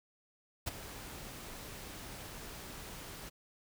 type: noise with ADSR envelope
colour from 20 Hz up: pink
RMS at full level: -34 dBFS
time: 0.66-3.3 s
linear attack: 17 ms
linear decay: 18 ms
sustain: -13 dB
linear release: 19 ms
effects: none